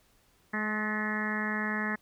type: harmonic tone with a mistuned harmonic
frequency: 212.6 Hz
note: G#3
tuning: 41 cents sharp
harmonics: 1 / 2 / 3 / 4 / 5 / 6 / 7 / 8 / 9 / 10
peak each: -33 / -42 / -44 / -42 / -41 / -41 / -43 / -34 / -37 / -44 dBFS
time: 0.53-1.96 s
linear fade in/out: 10 ms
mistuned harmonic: 8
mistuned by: +31 cents
effects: pink hiss -66 dBFS RMS until 2.01 s